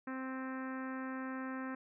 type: harmonic tone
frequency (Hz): 261.6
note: C4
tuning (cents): 0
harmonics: 1 / 2 / 3 / 4 / 5 / 6 / 7 / 8 / 9 / 10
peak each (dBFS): -40 / -49 / -53 / -49 / -50 / -50 / -51 / -62 / -61 / -66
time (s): 0.07-1.75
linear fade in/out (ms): 5
effects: none